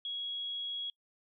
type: tone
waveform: sine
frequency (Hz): 3322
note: G#7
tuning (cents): 0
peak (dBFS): -35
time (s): 0.05-0.9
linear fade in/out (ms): 2
effects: noise-tail reverb RT60 0.1 s tail -26 dB re dry